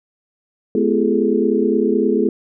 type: tone cluster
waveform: sine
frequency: 216.2 / 252.6 / 339.2 / 403.1 / 432.8 Hz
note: A3 / B3 / E4 / G4 / A4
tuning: -30 / +39 / +50 / +48 / -29 cents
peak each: -20 dBFS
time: 0.75-2.29 s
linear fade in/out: 2 ms
effects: none